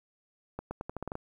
accelerating click train, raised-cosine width 1 ms, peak -22 dBFS, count 9, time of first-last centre 0.59-1.154 s, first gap 120 ms, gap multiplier 0.84, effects 10-bit

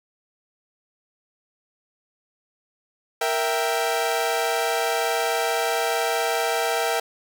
sawtooth chord, E diminished, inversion second, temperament equal, 466.2 / 659.3 / 784 Hz, Bb4 / E5 / G5, 0 / 0 / 0 cents, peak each -22 dBFS, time 3.21-7 s, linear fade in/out 5 ms, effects none

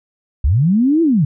sine linear two-way sweep, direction up then down, 55.5 to 340.9 to 130.1 Hz, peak -10 dBFS, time 0.44-1.25 s, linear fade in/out 5 ms, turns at 1.02 s, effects none

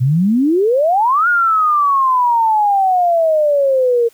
sine exponential two-way sweep, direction up then down, 119.9 to 1447 to 459.8 Hz, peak -10 dBFS, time 0-4.09 s, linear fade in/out 20 ms, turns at 1.28 s, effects white hiss -51 dBFS RMS until 4.13 s

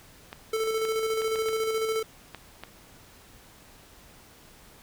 clicks, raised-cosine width 0.3 ms, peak -22 dBFS, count 7, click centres 0.329 / 0.852 / 1.219 / 1.358 / 1.486 / 2.347 / 2.636 s
square tone with tremolo, 442.3 Hz, A4, 9 cents sharp, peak -25 dBFS, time 0.53-2.03 s, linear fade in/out 5 ms, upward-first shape square, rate 14 Hz, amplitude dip 35%
effects pink hiss -53 dBFS RMS until 4.82 s

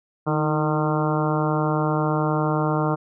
harmonic tone with a mistuned harmonic, 152.5 Hz, D#3, 34 cents flat, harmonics 1 / 2 / 3 / 4 / 5 / 6 / 7 / 8 / 9, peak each -23 / -26 / -28 / -29 / -30 / -31 / -31 / -32 / -33 dBFS, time 0.26-2.96 s, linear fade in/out 20 ms, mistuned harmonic 2, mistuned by +49 cents, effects none

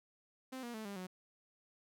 sawtooth tone with pitch steps, 260 / 238.4 / 218.6 / 200.5 / 183.85 Hz, C4 / A#3 / A3 / G3 / F#3, -11 / +39 / -11 / +39 / -11 cents, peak -39 dBFS, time 0.52-1.07 s, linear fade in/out 10 ms, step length 110 ms, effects none

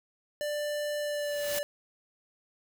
square tone with pitch glide, 591 to 582.2 Hz, D5 to D5, +11 to -15 cents, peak -31 dBFS, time 0.41-1.63 s, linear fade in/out 0 ms, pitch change -26 cents, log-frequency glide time 0.99-1.43 s
white noise with exponential growth, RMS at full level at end -32 dBFS, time 1.03-1.59 s, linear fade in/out 5 ms, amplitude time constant 120 ms
effects none

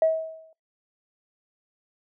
sine tone with exponential decay, 642 Hz, E5, 46 cents flat, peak -14 dBFS, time 0.02-0.53 s, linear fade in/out 2 ms, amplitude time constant 110 ms, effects noise-tail reverb RT60 0.2 s tail -23 dB re dry + tanh soft clip ceiling -11 dBFS

